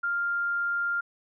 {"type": "tone", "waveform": "sine", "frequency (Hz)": 1398, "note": "F6", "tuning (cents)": 1, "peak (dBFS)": -25, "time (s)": [0.03, 1.01], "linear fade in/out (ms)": 10, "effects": []}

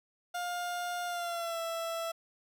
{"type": "tone with pitch glide", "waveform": "30% pulse", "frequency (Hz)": [707, 663.5], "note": ["F5", "E5"], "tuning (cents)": [21, 11], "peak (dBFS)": -31, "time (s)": [0.34, 2.12], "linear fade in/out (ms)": 10, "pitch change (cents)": -110, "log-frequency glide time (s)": [1.06, 1.6], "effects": []}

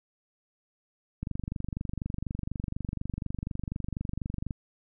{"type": "click train", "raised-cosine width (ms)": 5, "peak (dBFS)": -20, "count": 80, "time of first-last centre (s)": [1.23, 4.508], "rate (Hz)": 24.1, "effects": []}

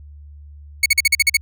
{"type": "tone bursts", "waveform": "sawtooth", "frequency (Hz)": 2217, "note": "C#7", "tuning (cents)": 0, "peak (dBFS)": -7, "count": 8, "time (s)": [0.83, 1.37], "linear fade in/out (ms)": 5, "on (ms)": 29, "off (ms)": 44, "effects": ["added 73 Hz sine -37 dBFS peak until 1.41 s"]}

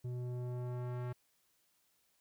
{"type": "tone with low-pass filter sweep", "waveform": "square", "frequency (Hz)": 123.6, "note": "B2", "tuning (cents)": 2, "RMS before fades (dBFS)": -40, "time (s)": [0.04, 1.13], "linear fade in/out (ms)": 10, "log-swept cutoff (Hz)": [330, 1700], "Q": 0.82, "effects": ["white hiss -75 dBFS RMS until 2.2 s"]}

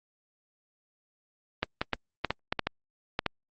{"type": "clicks", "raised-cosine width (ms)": 0.3, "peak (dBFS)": -10, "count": 10, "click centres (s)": [1.63, 1.815, 1.933, 2.247, 2.306, 2.525, 2.593, 2.67, 3.191, 3.263], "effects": ["low-pass 5000 Hz 12 dB/octave", "Opus 24 kbps"]}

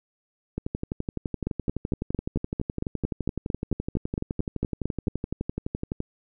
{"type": "two click trains", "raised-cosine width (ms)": 3, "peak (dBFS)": [-13, -15], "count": [17, 65], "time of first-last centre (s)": [[1.47, 5.082], [0.58, 6.004]], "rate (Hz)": [4.43, 11.8], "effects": []}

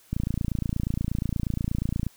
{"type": "click train", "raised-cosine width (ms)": 5, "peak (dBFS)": -14, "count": 56, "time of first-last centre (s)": [0.13, 2.067], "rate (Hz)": 28.4, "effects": ["white hiss -57 dBFS RMS until 2.16 s"]}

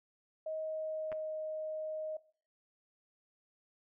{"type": "tone with pitch glide", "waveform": "sine", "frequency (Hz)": [630, 623.8], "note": ["D#5", "D#5"], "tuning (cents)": [21, 4], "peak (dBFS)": -36, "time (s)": [0.46, 2.17], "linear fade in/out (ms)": 5, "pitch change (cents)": -17, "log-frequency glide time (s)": [0.58, 1.35]}
{"type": "clicks", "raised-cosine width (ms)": 0.5, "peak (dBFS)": -32, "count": 2, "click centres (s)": [1.118, 1.126]}
{"effects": ["noise-tail reverb RT60 0.4 s tail -18 dB re dry"]}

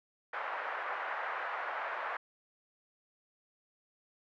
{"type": "band-pass noise", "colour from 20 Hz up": "white", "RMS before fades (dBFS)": -38, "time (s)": [0.33, 2.17], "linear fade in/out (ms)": 5, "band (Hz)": [590, 1700], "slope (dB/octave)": 24, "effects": []}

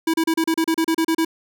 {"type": "tone bursts", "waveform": "square", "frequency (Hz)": 325.3, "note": "E4", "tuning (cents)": -23, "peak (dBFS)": -17, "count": 12, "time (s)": [0.07, 1.249], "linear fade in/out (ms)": 5, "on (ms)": 68, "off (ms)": 33, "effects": []}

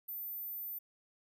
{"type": "tone", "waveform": "sine", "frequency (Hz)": 14080, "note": "A9", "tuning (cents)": 0, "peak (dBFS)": -39, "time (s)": [0.08, 0.79], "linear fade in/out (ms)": 10, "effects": []}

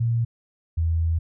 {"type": "tone pair in turn", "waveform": "sine", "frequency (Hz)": [116.54, 82.17], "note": ["A#2", "E2"], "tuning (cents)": [0, -5], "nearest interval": "tritone", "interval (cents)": 605, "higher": "first", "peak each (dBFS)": -19, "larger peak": "neither", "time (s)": [[0, 0.25], [0.77, 1.19]], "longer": "second", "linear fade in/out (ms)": 10, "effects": []}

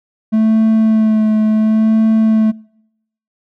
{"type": "tone with vibrato", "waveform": "triangle", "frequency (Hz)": 218.5, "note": "A3", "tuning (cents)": -12, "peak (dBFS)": -7, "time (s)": [0.32, 2.52], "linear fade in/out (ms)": 20, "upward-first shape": "sine", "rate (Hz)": 0.71, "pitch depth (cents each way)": 20, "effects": ["noise-tail reverb RT60 0.8 s tail -26 dB re dry"]}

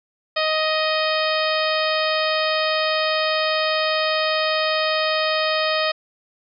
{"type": "harmonic tone", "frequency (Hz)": 625, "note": "D#5", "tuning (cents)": 8, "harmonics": [1, 2, 3, 4, 5, 6, 7, 8], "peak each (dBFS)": [-22, -25, -27, -28, -29, -30, -30, -31], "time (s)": [0.36, 5.92], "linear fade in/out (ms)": 10, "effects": []}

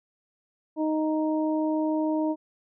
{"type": "harmonic tone", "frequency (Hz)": 311.1, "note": "D#4", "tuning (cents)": 0, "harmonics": [1, 2, 3], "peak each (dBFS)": [-24, -30, -34], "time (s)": [0.76, 2.36], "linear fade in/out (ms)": 50, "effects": []}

